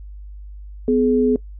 sine tone pair together, 251.6 / 423.2 Hz, B3 / G#4, +32 / +33 cents, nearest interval major sixth, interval 901 cents, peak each -16 dBFS, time 0.88-1.36 s, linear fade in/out 2 ms, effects noise-tail reverb RT60 0.1 s tail -21 dB re dry + added 50 Hz sine -33 dBFS peak until 1.59 s

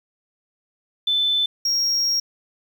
sine / triangle tone pair in turn, 3520 / 5588 Hz, A7 / F8, 0 / 0 cents, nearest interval minor sixth, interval 800 cents, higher second, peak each -17 dBFS, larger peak neither, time 1.07-1.46 / 1.65-2.2 s, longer second, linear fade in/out 5 ms, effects 8-bit

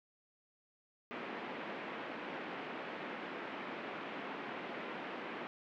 pink band-pass noise, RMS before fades -44 dBFS, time 1.11-5.47 s, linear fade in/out 0 ms, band 220 to 2700 Hz, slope 24 dB/octave, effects none

